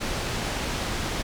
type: low-pass noise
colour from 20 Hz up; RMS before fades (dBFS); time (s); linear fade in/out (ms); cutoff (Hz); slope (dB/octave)
pink; -29; 0-1.23; 20; 6700; 12
effects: none